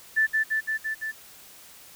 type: tone with echo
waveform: sine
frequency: 1760 Hz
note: A6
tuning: in tune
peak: -18 dBFS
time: 0.16-0.27 s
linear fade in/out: 20 ms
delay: 170 ms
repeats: 5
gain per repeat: -2 dB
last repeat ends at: 1.12 s
effects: white hiss -49 dBFS RMS until 1.95 s